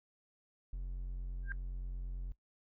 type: tone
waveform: triangle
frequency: 44.67 Hz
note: F1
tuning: 40 cents sharp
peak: -36 dBFS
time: 0.73-2.32 s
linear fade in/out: 0 ms
type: tone with exponential growth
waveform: sine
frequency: 1593 Hz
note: G6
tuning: 27 cents sharp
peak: -35 dBFS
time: 1.43-1.52 s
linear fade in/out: 1 ms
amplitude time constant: 18 ms
effects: noise-tail reverb RT60 0.1 s tail -18 dB re dry